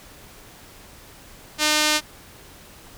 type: tone with band-pass filter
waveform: sawtooth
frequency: 303.5 Hz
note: D#4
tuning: 43 cents flat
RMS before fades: -20 dBFS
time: 1.58-2.01 s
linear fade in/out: 50 ms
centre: 4800 Hz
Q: 0.74
effects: pink hiss -46 dBFS RMS until 2.97 s